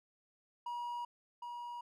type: tone with echo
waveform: triangle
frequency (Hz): 959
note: A#5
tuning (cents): +49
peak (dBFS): -36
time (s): 0.66-1.05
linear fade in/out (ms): 5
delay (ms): 760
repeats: 1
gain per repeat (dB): -4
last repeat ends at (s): 1.81
effects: none